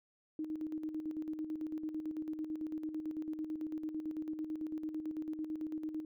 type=tone with tremolo; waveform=sine; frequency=311.2 Hz; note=D#4; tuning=in tune; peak=-35 dBFS; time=0.39-6.05 s; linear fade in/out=2 ms; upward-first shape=square; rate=9 Hz; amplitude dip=55%; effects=none